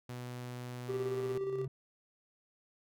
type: tone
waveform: sawtooth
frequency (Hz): 123.47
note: B2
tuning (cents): 0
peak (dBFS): -37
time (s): 0.09-1.38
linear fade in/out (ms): 5
type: tone with tremolo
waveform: triangle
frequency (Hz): 390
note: G4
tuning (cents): -9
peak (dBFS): -30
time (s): 0.88-1.66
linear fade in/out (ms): 20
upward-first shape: square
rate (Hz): 17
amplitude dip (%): 35
type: tone with exponential growth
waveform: triangle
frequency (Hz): 135.3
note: C#3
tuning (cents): -42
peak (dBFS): -34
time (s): 1.08-1.68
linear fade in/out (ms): 5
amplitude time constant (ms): 130
effects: none